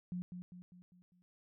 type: tone with echo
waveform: sine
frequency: 178.8 Hz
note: F3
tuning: 41 cents sharp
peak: -37 dBFS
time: 0.12-0.22 s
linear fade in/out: 0 ms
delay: 200 ms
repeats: 5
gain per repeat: -6 dB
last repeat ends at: 1.22 s
effects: none